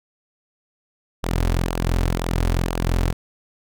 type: tone with flanger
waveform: sawtooth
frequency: 42.99 Hz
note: F1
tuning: 27 cents flat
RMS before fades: -21 dBFS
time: 1.23-3.13 s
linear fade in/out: 10 ms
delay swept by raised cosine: 0.42 to 6.32 ms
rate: 2 Hz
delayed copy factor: -0.5
effects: none